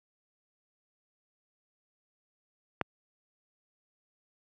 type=click; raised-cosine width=0.5 ms; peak=-12 dBFS; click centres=2.813 s; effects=high-pass 100 Hz 12 dB/octave